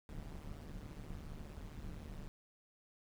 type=noise with amplitude modulation; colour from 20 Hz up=brown; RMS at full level=-44 dBFS; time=0.09-2.28 s; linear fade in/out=0 ms; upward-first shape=sine; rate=149 Hz; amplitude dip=85%; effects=none